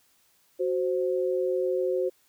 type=tone pair together; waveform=sine; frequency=370.7 / 523 Hz; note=F#4 / C5; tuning=+3 / -1 cents; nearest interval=tritone; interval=596 cents; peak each=-26 / -27 dBFS; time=0.59-2.1 s; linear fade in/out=20 ms; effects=white hiss -65 dBFS RMS until 2.28 s